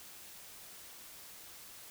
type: silence
effects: white hiss -52 dBFS RMS until 1.9 s